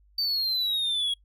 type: exponential sweep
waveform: triangle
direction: down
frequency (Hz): 4615 to 3302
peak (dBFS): -23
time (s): 0.18-1.14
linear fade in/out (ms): 5
effects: noise-tail reverb RT60 0.1 s tail -24 dB re dry + added 50 Hz sine -57 dBFS peak until 1.24 s